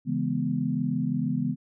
sine chord, C# minor seventh, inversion none, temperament equal, 138.59 / 164.81 / 207.7 / 246.9 Hz, C#3 / E3 / G#3 / B3, 0 / 0 / 0 / 0 cents, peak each -31 / -30 / -31 / -28 dBFS, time 0.05-1.56 s, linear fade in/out 50 ms, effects none

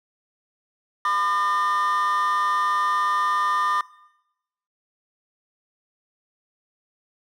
triangle tone cluster, 1010 / 1207 / 1818 Hz, B5 / D6 / A#6, +39 / +47 / -44 cents, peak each -23 / -18 / -26 dBFS, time 1.05-3.81 s, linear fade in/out 2 ms, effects noise-tail reverb RT60 0.9 s tail -21 dB re dry + tanh soft clip ceiling -14 dBFS

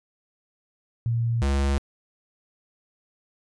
sine / square tone pair in turn, 116.54 / 69.3 Hz, A#2 / C#2, 0 / 0 cents, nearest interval major sixth, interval 900 cents, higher first, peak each -21 dBFS, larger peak neither, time 1.06-1.42 / 1.42-1.78 s, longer neither, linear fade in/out 0 ms, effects resampled to 22050 Hz

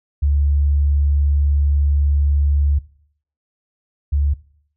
sine tone pair in turn, 71.8 / 71.8 Hz, D2 / D2, -39 / -39 cents, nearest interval unison, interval 0 cents, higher neither, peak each -13 / -14 dBFS, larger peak first, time 0.22-2.79 / 4.12-4.34 s, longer first, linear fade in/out 10 ms, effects noise-tail reverb RT60 0.6 s tail -19 dB re dry

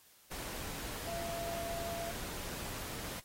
sine tone in noise, 678 Hz, E5, 49 cents sharp, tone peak -39 dBFS, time 1.07-2.11 s, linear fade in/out 5 ms, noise pink, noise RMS -43 dBFS, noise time 0.31-3.2 s, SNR +1 dB, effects white hiss -63 dBFS RMS until 3.24 s + AAC 48 kbps

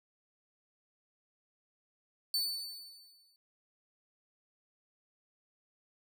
40% pulse tone with exponential decay, 4503 Hz, C#8, 26 cents sharp, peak -27 dBFS, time 2.34-3.36 s, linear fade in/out 1 ms, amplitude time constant 220 ms, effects none

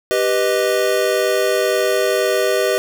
square chord, G augmented, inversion none, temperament equal, 392 / 493.9 / 622.3 Hz, G4 / B4 / D#5, 0 / 0 / 0 cents, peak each -20 dBFS, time 0.11-2.78 s, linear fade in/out 0 ms, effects none

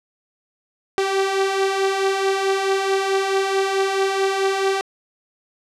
sawtooth beating tone pair, 384.5 / 389.1 Hz, G4 / G4, -33 / -13 cents, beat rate 4.6 Hz, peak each -21 / -15 dBFS, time 0.98-4.81 s, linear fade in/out 0 ms, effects low-pass 7000 Hz 12 dB/octave

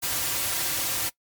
white noise with comb filter, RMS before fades -27 dBFS, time 0.02-1.1 s, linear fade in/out 20 ms, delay 4.7 ms, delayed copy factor -0.65, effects noise-tail reverb RT60 0.1 s tail -21 dB re dry + MP3 96 kbps

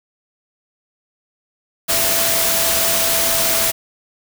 sine tone in noise, 664 Hz, E5, 12 cents sharp, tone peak -25 dBFS, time 1.88-3.72 s, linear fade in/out 20 ms, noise white, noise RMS -17 dBFS, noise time 1.88-3.72 s, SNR -11 dB, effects none

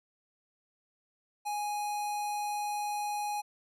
square tone with notch filter, 830.6 Hz, G#5, in tune, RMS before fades -34 dBFS, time 1.45-3.42 s, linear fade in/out 20 ms, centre 3100 Hz, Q 1.8, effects resampled to 32000 Hz

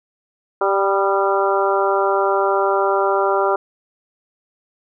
harmonic tone with a mistuned harmonic, 196 Hz, G3, in tune, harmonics 2 / 3 / 4 / 5 / 6 / 7, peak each -19 / -21 / -22 / -23 / -24 / -24 dBFS, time 0.61-3.56 s, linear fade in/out 5 ms, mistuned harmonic 6, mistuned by +39 cents, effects none

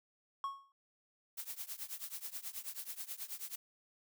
triangle tone with exponential decay, 1100 Hz, C#6, 14 cents flat, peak -31 dBFS, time 0.44-0.72 s, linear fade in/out 1 ms, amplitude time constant 60 ms
blue noise with tremolo, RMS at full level -41 dBFS, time 1.37-3.56 s, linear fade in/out 10 ms, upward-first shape triangle, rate 9.3 Hz, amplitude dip 95%
effects none

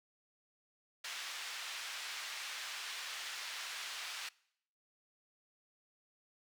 white band-pass noise, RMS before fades -44 dBFS, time 1.04-4.29 s, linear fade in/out 5 ms, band 1200 to 4200 Hz, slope 12 dB/octave, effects noise-tail reverb RT60 0.7 s tail -23 dB re dry

